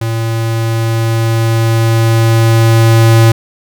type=tone with level ramp; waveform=square; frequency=113.7 Hz; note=A#2; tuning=43 cents flat; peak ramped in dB=-14 to -4 dBFS; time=0.01-3.32 s; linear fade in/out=5 ms; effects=none